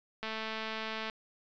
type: click train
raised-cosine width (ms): 0.3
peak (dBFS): -22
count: 192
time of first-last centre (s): 0.23-1.098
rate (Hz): 220
effects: resampled to 16000 Hz